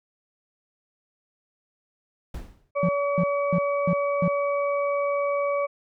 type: noise with exponential decay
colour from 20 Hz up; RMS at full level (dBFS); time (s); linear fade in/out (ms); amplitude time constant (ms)
brown; -31; 2.34-2.71; 5; 79
type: harmonic tone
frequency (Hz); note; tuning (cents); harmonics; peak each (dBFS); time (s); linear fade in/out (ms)
569; C#5; +45; 1 / 2 / 4; -23 / -29 / -35; 2.75-5.67; 20
type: tone bursts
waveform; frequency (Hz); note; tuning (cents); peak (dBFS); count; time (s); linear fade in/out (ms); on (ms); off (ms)
triangle; 173.6; F3; -10; -18; 5; 2.83-4.28; 2; 58; 290
effects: none